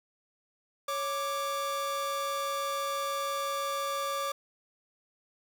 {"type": "tone pair together", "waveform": "45% pulse", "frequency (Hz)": [555, 1176], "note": ["C#5", "D6"], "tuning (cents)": [2, 2], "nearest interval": "octave + minor second", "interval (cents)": 1300, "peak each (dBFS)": [-35, -32], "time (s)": [0.88, 4.32], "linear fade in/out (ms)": 5, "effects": []}